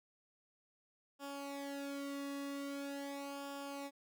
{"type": "tone with flanger", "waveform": "sawtooth", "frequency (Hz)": 280.2, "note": "C#4", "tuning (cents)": 19, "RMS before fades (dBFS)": -44, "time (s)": [1.19, 3.91], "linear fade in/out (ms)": 50, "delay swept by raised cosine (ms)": [0.48, 1.32], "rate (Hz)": 0.43, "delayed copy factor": -0.8, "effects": []}